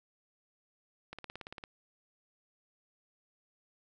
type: click train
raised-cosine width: 0.3 ms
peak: -27 dBFS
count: 10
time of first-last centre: 1.13-1.638 s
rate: 17.7 Hz
effects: none